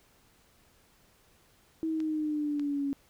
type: exponential sweep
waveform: sine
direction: down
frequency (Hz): 322.9 to 277.2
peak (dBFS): -28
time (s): 1.83-2.93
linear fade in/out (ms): 0
type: clicks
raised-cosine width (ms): 0.2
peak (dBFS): -30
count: 2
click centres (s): 2.003 / 2.596
effects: pink hiss -64 dBFS RMS until 3.09 s